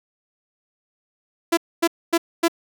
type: tone bursts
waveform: sawtooth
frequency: 336.1 Hz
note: E4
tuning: 34 cents sharp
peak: -11 dBFS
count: 4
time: 1.52-2.482 s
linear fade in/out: 10 ms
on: 53 ms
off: 250 ms
effects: none